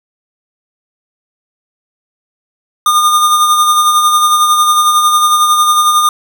square tone with tremolo, 1215 Hz, D#6, 42 cents flat, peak -6 dBFS, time 2.86-6.09 s, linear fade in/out 2 ms, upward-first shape sine, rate 11 Hz, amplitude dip 40%, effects none

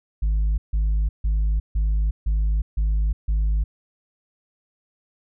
sine tone bursts, 52.3 Hz, G#1, 13 cents sharp, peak -15 dBFS, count 7, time 0.22-3.64 s, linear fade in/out 10 ms, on 360 ms, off 150 ms, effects tanh soft clip ceiling -17 dBFS

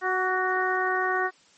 harmonic tone with a mistuned harmonic, 370.7 Hz, F#4, 3 cents sharp, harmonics 1 / 2 / 3 / 4 / 5, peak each -29 / -29 / -29 / -29 / -29 dBFS, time 0.01-1.31 s, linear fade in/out 50 ms, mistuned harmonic 3, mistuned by +26 cents, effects white hiss -58 dBFS RMS until 1.57 s + MP3 32 kbps

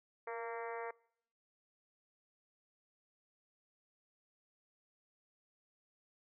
harmonic tone with a mistuned harmonic, 230 Hz, A#3, 23 cents flat, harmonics 2 / 3 / 4 / 5 / 6 / 7 / 8 / 9 / 10, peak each -43 / -48 / -47 / -50 / -53 / -55 / -53 / -54 / -60 dBFS, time 0.27-0.91 s, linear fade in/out 5 ms, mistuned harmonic 2, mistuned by +26 cents, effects noise-tail reverb RT60 0.7 s tail -25 dB re dry

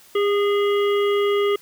harmonic tone with a mistuned harmonic, 410.4 Hz, G#4, 21 cents flat, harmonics 1 / 3 / 5 / 7 / 8, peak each -17 / -27 / -31 / -34 / -35 dBFS, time 0.15-1.56 s, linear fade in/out 5 ms, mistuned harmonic 1, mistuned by -16 cents, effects white hiss -50 dBFS RMS until 1.61 s

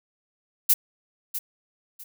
violet noise with echo, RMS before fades -17 dBFS, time 0.69-0.74 s, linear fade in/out 10 ms, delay 650 ms, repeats 2, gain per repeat -12 dB, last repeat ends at 2.04 s, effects none

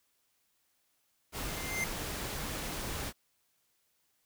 pink noise, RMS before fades -38 dBFS, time 1.32-3.13 s, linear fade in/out 50 ms
square tone with exponential growth, 2093 Hz, C7, in tune, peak -30 dBFS, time 1.33-1.84 s, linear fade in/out 2 ms, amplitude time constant 110 ms
effects white hiss -75 dBFS RMS until 4.25 s

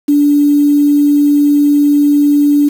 sine tone with quantisation, 290.2 Hz, D4, 21 cents flat, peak -6 dBFS, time 0.08-2.69 s, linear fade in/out 10 ms, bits 5, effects none

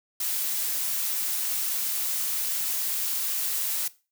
blue noise, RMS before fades -28 dBFS, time 0.2-3.88 s, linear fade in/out 5 ms, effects noise-tail reverb RT60 0.3 s tail -18 dB re dry

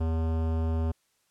sine tone with hard clipping, 81 Hz, E2, 30 cents flat, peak -27 dBFS, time 0-0.92 s, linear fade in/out 10 ms, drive 18 dB, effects white hiss -71 dBFS RMS until 1.3 s + low-pass 11000 Hz 12 dB/octave

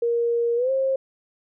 sine tone with pitch glide, 470 to 533.7 Hz, A#4 to C5, +14 to +34 cents, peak -19 dBFS, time 0.02-0.96 s, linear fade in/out 5 ms, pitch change +220 cents, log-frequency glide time 0.56-0.71 s, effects none

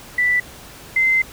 sine tone pair in turn, 1975.5 / 2071 Hz, B6 / C7, 0 / -18 cents, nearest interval minor second, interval 82 cents, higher second, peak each -14 / -13 dBFS, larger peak second, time 0.18-0.4 / 0.96-1.22 s, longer second, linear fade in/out 5 ms, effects pink hiss -40 dBFS RMS until 1.32 s

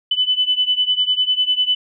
sine beating tone pair, 2997 / 3007 Hz, F#7 / F#7, +22 / +27 cents, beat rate 10 Hz, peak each -17 / -19 dBFS, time 0.11-1.75 s, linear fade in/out 5 ms, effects none

